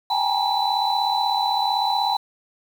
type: tone cluster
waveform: sine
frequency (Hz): 779 / 815 / 876 / 957 / 3982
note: G5 / G#5 / A5 / A#5 / B7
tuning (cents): -11 / -33 / -8 / +45 / +14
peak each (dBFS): -25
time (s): 0.1-2.17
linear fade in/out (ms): 5
effects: tanh soft clip ceiling -8 dBFS + 7-bit